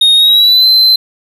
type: tone with pitch glide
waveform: triangle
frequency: 3718 to 4078 Hz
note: A#7 to C8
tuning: -5 to -45 cents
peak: -3 dBFS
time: 0.01-0.96 s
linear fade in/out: 5 ms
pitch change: +160 cents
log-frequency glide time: 0.15-0.67 s
effects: none